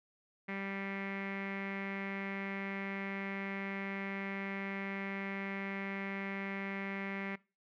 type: tone with low-pass filter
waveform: sawtooth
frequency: 196 Hz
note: G3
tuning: in tune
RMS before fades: -40 dBFS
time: 0.48-7.36 s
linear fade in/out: 10 ms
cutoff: 2100 Hz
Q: 6.8
effects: noise-tail reverb RT60 0.3 s tail -21 dB re dry